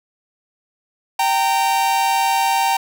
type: tone pair together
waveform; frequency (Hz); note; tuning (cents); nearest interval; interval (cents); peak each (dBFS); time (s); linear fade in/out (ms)
45% pulse; 779.9 / 920; G5 / A#5; -9 / -23; minor third; 286; -18; 1.19-2.77; 5
effects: none